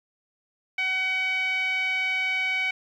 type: tone with low-pass filter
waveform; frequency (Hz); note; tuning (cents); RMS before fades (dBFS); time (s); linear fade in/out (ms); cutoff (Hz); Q
5% pulse; 754; F#5; +32; -26; 0.78-2.71; 5; 2400; 7.3
effects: 10-bit